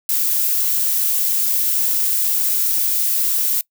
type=noise; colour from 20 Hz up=violet; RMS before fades=-18 dBFS; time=0.09-3.61 s; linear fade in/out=2 ms; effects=noise-tail reverb RT60 0.1 s tail -23 dB re dry